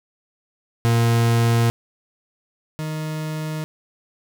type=tone pair in turn; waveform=40% pulse; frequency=116.54 / 155.56 Hz; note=A#2 / D#3; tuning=0 / 0 cents; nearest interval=perfect fourth; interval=500 cents; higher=second; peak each=-14 / -24 dBFS; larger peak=first; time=0.85-1.7 / 2.79-3.64 s; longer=neither; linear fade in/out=0 ms; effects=none

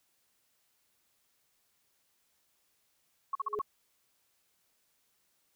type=tone bursts; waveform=sine; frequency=1100 Hz; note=C#6; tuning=14 cents flat; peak=-29 dBFS; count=5; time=3.33-3.617 s; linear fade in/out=5 ms; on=23 ms; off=43 ms
type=tone with exponential growth; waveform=sine; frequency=418.8 Hz; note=G#4; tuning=15 cents sharp; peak=-29 dBFS; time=3.4-3.59 s; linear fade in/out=0 ms; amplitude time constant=40 ms
effects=white hiss -74 dBFS RMS until 5.55 s

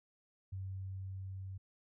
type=tone with level ramp; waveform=sine; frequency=95.4 Hz; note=G2; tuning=47 cents flat; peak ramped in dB=-39 to -42 dBFS; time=0.52-1.58 s; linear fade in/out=10 ms; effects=none

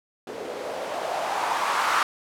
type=noise with low-pass filter sweep; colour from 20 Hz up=violet; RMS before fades=-27 dBFS; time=0.27-2.03 s; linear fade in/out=2 ms; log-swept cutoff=420 to 1200 Hz; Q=3; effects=none

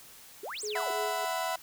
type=exponential two-way sweep; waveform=sine; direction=up then down; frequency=349.8 to 8870 to 349.8 Hz; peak=-36 dBFS; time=0.43-0.91 s; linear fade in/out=5 ms; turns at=0.63 s
type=tone with tremolo; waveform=sine; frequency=422 Hz; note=G#4; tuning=28 cents sharp; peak=-33 dBFS; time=0.63-1.25 s; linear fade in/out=5 ms; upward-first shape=sine; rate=3.2 Hz; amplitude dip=75%
type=chord; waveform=35% pulse; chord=E suspended second; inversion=none; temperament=equal with one note detuned; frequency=659.3 / 740 / 998.1 Hz; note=E5 / F#5 / B5; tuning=0 / 0 / +18 cents; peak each=-33 dBFS; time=0.75-1.56 s; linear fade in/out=5 ms
effects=white hiss -52 dBFS RMS until 1.62 s

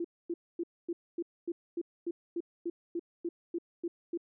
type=tone bursts; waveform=sine; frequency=341.6 Hz; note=F4; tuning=38 cents flat; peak=-31 dBFS; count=15; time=0-4.175 s; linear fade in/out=5 ms; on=45 ms; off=250 ms; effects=none

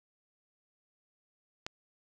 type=click; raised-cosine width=0.2 ms; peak=-19 dBFS; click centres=1.665 s; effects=none

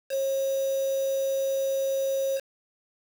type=tone with quantisation; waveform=sine; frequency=541 Hz; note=C#5; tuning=42 cents flat; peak=-24 dBFS; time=0.09-2.41 s; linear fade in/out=50 ms; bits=6; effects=none

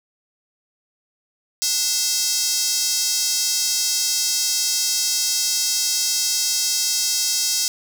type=tone with high-pass filter; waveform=square; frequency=293.7 Hz; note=D4; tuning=in tune; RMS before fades=-21 dBFS; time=1.62-7.68 s; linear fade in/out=0 ms; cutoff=5500 Hz; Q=2.6; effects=8-bit

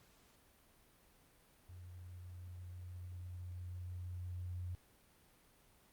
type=tone with level ramp; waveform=sine; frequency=89.4 Hz; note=F2; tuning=41 cents sharp; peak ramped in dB=-50 to -40 dBFS; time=1.69-4.75 s; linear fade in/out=0 ms; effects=pink hiss -68 dBFS RMS until 5.92 s + Opus 48 kbps

